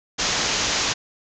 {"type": "low-pass noise", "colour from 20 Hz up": "white", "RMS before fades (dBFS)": -23, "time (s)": [0.18, 0.94], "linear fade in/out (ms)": 20, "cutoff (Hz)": 7000, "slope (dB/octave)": 96, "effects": []}